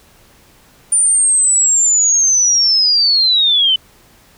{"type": "linear sweep", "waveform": "sine", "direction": "down", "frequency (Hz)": [9260, 3000], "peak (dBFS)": -9, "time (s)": [0.92, 3.76], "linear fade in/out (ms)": 5, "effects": ["pink hiss -48 dBFS RMS until 4.37 s"]}